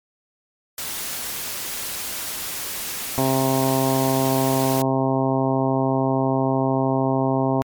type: noise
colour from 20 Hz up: white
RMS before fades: -29 dBFS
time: 0.78-4.82 s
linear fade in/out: 2 ms
type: harmonic tone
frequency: 133.1 Hz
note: C3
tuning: 30 cents sharp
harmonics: 1 / 2 / 3 / 4 / 5 / 6 / 7 / 8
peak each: -24 / -22 / -26 / -29 / -25 / -29 / -28 / -33 dBFS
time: 3.18-7.62 s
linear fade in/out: 0 ms
effects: MP3 96 kbps